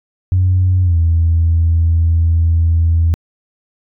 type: tone with pitch glide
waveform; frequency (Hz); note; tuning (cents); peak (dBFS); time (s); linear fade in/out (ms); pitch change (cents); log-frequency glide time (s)
sine; 91.9 to 82.82; F#2 to E2; -11 to +9; -8; 0.32-3.14; 0; -180; 0.82-0.97
effects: tanh soft clip ceiling -5 dBFS